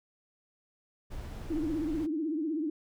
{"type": "noise", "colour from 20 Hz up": "brown", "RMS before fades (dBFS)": -40, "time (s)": [1.1, 2.07], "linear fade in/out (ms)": 20}
{"type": "tone with vibrato", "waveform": "sine", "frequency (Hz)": 311.8, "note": "D#4", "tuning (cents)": 4, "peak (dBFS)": -29, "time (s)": [1.5, 2.7], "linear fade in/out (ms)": 5, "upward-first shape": "triangle", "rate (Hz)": 16, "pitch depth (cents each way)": 150}
{"effects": []}